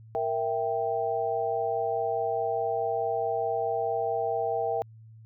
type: chord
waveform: sine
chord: E diminished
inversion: second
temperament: equal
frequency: 466.2 / 659.3 / 784 Hz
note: Bb4 / E5 / G5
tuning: 0 / 0 / 0 cents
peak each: -30 dBFS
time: 0.15-4.82 s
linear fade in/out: 0 ms
effects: added 111 Hz sine -47 dBFS peak until 5.25 s